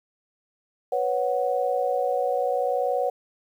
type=chord; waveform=sine; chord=B suspended second; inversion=none; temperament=equal; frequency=493.9 / 554.4 / 740 Hz; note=B4 / C#5 / F#5; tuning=0 / 0 / 0 cents; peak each=-26 dBFS; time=0.92-3.1 s; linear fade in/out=5 ms; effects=9-bit